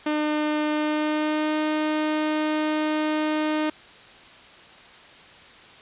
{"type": "tone with pitch glide", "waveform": "sawtooth", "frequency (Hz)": [302.5, 307.3], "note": ["D#4", "D#4"], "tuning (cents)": [-49, -21], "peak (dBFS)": -18, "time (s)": [0.06, 3.7], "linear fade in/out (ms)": 5, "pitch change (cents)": 28, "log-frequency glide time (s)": [0.7, 1.56], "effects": ["white hiss -47 dBFS RMS until 5.81 s", "resampled to 8000 Hz"]}